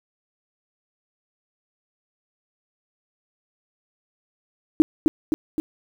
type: tone with echo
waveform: sine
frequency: 311.1 Hz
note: D#4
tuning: in tune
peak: -8 dBFS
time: 4.8-4.82 s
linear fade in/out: 0 ms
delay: 260 ms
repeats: 3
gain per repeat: -4 dB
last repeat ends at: 5.6 s
effects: 8-bit